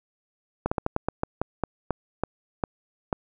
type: slowing click train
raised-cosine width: 1 ms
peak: -10 dBFS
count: 13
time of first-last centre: 0.66-3.128 s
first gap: 55 ms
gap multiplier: 1.22
effects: none